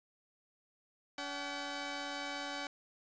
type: tone pair together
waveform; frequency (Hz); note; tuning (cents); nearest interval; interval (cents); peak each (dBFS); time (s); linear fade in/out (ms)
10% pulse; 285.1 / 761.1; C#4 / F#5; +49 / +49; octave + perfect fourth; 1700; -33 / -33; 1.18-2.67; 2
effects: resampled to 16000 Hz + 9-bit